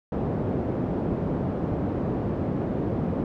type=band-pass noise; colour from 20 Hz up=pink; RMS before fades=-27 dBFS; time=0.12-3.24 s; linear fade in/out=2 ms; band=110 to 470 Hz; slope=12 dB/octave; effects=none